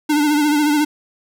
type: tone with vibrato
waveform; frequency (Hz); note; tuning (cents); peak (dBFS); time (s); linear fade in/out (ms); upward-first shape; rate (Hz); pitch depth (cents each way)
square; 297.2; D4; +21; -14; 0.09-0.85; 10; triangle; 14; 60
effects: none